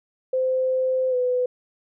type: tone with pitch glide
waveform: sine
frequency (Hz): 517 to 499.4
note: C5 to B4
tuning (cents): -21 to +19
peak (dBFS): -19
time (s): 0.33-1.46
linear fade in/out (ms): 5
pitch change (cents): -60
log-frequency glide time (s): 1.1-1.15
effects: none